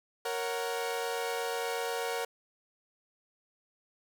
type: chord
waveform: sawtooth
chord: F# major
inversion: first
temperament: equal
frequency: 466.2 / 554.4 / 740 Hz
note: A#4 / C#5 / F#5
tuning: 0 / 0 / 0 cents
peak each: -30 / -35 / -34 dBFS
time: 0.25-2.25 s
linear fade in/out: 5 ms
effects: none